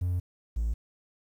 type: tone pair in turn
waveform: triangle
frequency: 89.5 / 56.38 Hz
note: F2 / A1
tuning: +43 / +43 cents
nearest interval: minor sixth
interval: 800 cents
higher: first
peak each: -23 dBFS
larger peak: neither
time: 0.01-0.2 / 0.56-0.74 s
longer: first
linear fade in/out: 10 ms
effects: tanh soft clip ceiling -20 dBFS + 10-bit